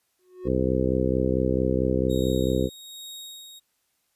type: tone with exponential growth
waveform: triangle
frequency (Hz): 365.8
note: F#4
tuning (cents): -20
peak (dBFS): -27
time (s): 0.19-0.48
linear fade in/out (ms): 2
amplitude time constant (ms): 63
type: harmonic tone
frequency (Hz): 64.5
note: C2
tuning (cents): -24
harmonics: 1 / 2 / 3 / 4 / 5 / 6 / 7 / 8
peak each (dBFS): -29 / -29 / -29 / -29 / -29 / -29 / -29 / -29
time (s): 0.44-2.7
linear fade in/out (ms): 50
type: tone with tremolo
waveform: sawtooth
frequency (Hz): 3760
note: A#7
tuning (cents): +14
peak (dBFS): -34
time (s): 2.09-3.6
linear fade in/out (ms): 20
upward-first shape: sine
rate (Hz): 1.2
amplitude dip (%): 50
effects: white hiss -72 dBFS RMS until 4.15 s + resampled to 32000 Hz